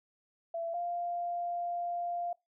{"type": "tone pair in turn", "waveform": "sine", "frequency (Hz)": [670, 697.1], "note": ["E5", "F5"], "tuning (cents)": [28, -3], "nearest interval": "minor second", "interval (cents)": 69, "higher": "second", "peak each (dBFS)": [-33, -32], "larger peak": "second", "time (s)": [[0.54, 0.74], [0.74, 2.33]], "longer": "second", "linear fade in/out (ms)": 5, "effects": ["noise-tail reverb RT60 0.2 s tail -23 dB re dry"]}